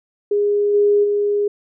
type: tone with level steps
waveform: sine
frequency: 410.7 Hz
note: G#4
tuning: 19 cents flat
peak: -14 / -11 / -15 dBFS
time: 0.31-1.48 s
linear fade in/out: 5 ms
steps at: 0.73 / 1.03 s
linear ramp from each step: 20 ms
effects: none